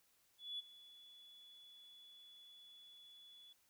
sine tone with ADSR envelope, 3420 Hz, A7, 50 cents flat, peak -40 dBFS, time 0.38-3.53 s, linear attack 210 ms, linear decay 19 ms, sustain -18 dB, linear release 6 ms, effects tanh soft clip ceiling -36 dBFS + white hiss -75 dBFS RMS until 3.69 s

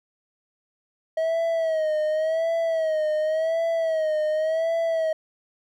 triangle tone with vibrato, 638 Hz, D#5, 43 cents sharp, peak -19 dBFS, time 1.17-5.13 s, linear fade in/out 5 ms, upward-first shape sine, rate 0.9 Hz, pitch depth 70 cents each way, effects none

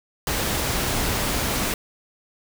pink noise, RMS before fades -24 dBFS, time 0.27-1.74 s, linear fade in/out 2 ms, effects none

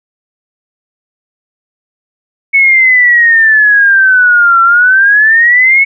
sine exponential two-way sweep, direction down then up, 2217 to 1350 to 2217 Hz, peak -3 dBFS, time 2.53-5.85 s, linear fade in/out 20 ms, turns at 4.62 s, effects none

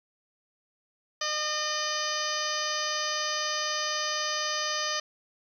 harmonic tone, 608 Hz, D#5, 40 cents flat, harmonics 1 / 2 / 3 / 4 / 5 / 6 / 7 / 8 / 9 / 10, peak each -37 / -34 / -35 / -42 / -37 / -41 / -41 / -34 / -43 / -36 dBFS, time 1.21-5 s, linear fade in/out 5 ms, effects 10-bit

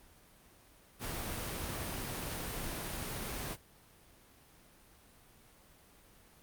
pink noise, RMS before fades -39 dBFS, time 0.99-3.57 s, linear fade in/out 50 ms, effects pink hiss -61 dBFS RMS until 6.42 s + Opus 32 kbps

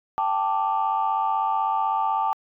sine chord, G suspended second, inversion none, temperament equal, 784 / 880 / 1174.7 Hz, G5 / A5 / D6, 0 / 0 / 0 cents, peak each -25 / -23 / -26 dBFS, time 0.18-2.33 s, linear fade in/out 0 ms, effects tanh soft clip ceiling -13 dBFS

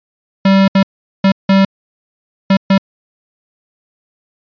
square tone bursts at uneven times, 194.1 Hz, G3, 17 cents flat, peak -7 dBFS, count 6, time 0.45-0.68 / 0.75-0.83 / 1.24-1.32 / 1.49-1.65 / 2.5-2.57 / 2.7-2.78 s, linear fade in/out 5 ms, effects resampled to 11025 Hz

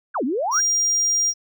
sine exponential two-way sweep, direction down then up, 1700 to 230.1 to 1700 Hz, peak -20 dBFS, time 0.14-0.61 s, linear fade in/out 20 ms, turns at 0.24 s
triangle tone, 5700 Hz, F8, 34 cents sharp, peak -16 dBFS, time 0.51-1.34 s, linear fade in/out 50 ms
effects none

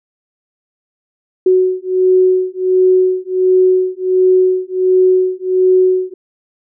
sine beating tone pair, 370 / 371.4 Hz, F#4 / F#4, 0 / +7 cents, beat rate 1.4 Hz, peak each -12 dBFS, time 1.46-6.14 s, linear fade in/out 5 ms, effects none

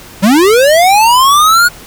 square linear sweep, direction up, 180 to 1461 Hz, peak -5 dBFS, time 0.22-1.69 s, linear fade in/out 20 ms, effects pink hiss -33 dBFS RMS until 1.86 s

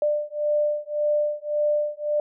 sine beating tone pair, 594 / 595.8 Hz, D5 / D5, +20 / +25 cents, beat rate 1.8 Hz, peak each -24 dBFS, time 0.02-2.2 s, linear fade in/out 2 ms, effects none

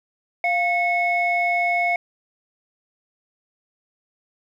sine tone pair together, 698.5 / 2195 Hz, F5 / C#7, 0 / -18 cents, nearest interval octave + minor sixth, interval 1982 cents, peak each -20 dBFS, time 0.44-1.96 s, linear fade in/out 2 ms, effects tanh soft clip ceiling -11 dBFS + 9-bit

